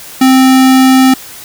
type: tone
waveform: square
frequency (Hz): 261.6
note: C4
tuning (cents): 0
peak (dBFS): -4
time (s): 0.21-1.14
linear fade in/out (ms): 5
effects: white hiss -30 dBFS RMS until 1.44 s